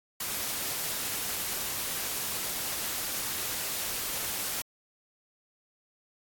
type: noise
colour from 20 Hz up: white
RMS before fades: -33 dBFS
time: 0.2-4.62 s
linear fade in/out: 5 ms
effects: AAC 64 kbps